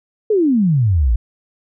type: exponential sweep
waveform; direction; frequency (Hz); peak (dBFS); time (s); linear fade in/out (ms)
sine; down; 450 to 51.91; -11; 0.3-1.16; 5
effects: none